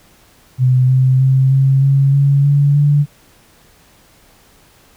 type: tone with pitch steps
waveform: sine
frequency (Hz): 127.7 / 130.08 / 132.51 / 134.98 / 137.5 / 140.06 / 142.68 / 145.34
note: C3 / C3 / C3 / C#3 / C#3 / C#3 / D3 / D3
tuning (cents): -42 / -10 / +22 / -46 / -14 / +18 / -50 / -18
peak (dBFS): -8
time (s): 0.58-3.06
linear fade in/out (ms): 50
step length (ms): 310
effects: pink hiss -49 dBFS RMS until 4.96 s